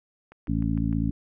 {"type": "click train", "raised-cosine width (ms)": 0.5, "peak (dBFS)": -32, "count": 5, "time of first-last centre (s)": [0.32, 0.928], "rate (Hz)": 6.58}
{"type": "harmonic tone", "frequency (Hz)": 55.4, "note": "A1", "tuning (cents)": 13, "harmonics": [1, 2, 3, 4, 5], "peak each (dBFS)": [-29, -29, -29, -29, -29], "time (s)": [0.48, 1.11], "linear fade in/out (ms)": 5}
{"effects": []}